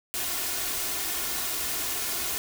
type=noise with comb filter; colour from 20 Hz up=white; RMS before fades=-30 dBFS; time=0.14-2.38 s; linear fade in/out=0 ms; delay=2.8 ms; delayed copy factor=+0.5; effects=none